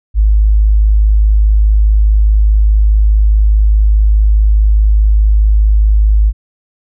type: tone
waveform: sine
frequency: 52.4 Hz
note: G#1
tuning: 16 cents sharp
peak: -5 dBFS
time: 0.14-6.33 s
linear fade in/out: 50 ms
effects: none